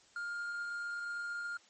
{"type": "tone with quantisation", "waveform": "triangle", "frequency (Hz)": 1408, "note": "F6", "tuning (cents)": 14, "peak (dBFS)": -35, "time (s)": [0.16, 1.57], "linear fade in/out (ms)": 2, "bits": 10, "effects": ["white hiss -64 dBFS RMS until 1.69 s", "MP3 32 kbps"]}